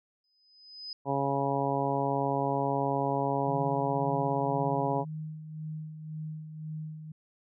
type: tone with exponential growth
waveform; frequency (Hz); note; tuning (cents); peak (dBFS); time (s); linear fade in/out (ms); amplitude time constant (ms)
sine; 5020; D#8; +15; -35; 0.24-0.93; 2; 150
type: harmonic tone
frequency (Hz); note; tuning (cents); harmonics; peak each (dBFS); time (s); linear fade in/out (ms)
138.59; C#3; 0; 1 / 2 / 3 / 4 / 5 / 6 / 7; -34 / -34 / -34 / -34 / -34 / -34 / -34; 1.05-5.05; 50
type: tone with tremolo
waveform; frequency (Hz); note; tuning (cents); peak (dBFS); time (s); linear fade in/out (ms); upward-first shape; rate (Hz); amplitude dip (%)
sine; 155.56; D#3; 0; -34; 3.47-7.12; 5; sine; 1.9; 55
effects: none